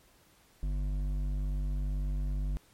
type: tone with hard clipping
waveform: sine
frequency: 49 Hz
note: G1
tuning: in tune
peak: -31 dBFS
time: 0.63-2.57 s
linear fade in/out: 0 ms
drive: 9 dB
effects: pink hiss -63 dBFS RMS until 2.73 s + MP3 64 kbps